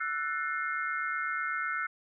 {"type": "chord", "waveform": "sine", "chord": "F# half-diminished seventh", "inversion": "third", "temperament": "just", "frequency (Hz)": [1332, 1480, 1776, 2131], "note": ["E6", "F#6", "A6", "C7"], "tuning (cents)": [18, 0, 16, 31], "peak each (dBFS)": [-34, -34, -40, -37], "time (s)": [0, 1.87], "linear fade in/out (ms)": 10, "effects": []}